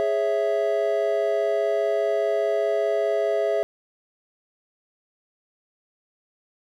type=chord; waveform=triangle; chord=C# minor; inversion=second; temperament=equal; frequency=415.3 / 554.4 / 659.3 Hz; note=G#4 / C#5 / E5; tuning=0 / 0 / 0 cents; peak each=-23 / -25 / -21 dBFS; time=0-3.63 s; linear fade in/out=0 ms; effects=none